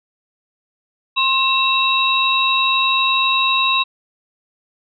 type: tone cluster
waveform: sine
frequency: 1061 / 2680 / 3822 Hz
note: C6 / E7 / A#7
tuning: +24 / +28 / +43 cents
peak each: -18 dBFS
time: 1.16-3.84 s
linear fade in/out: 20 ms
effects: none